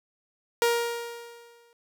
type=tone with exponential decay; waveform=sawtooth; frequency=470.5 Hz; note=A#4; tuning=16 cents sharp; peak=-15 dBFS; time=0.62-1.73 s; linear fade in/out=1 ms; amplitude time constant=240 ms; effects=none